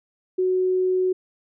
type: tone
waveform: sine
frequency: 370 Hz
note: F#4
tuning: in tune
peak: -18 dBFS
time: 0.38-1.13 s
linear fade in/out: 10 ms
effects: none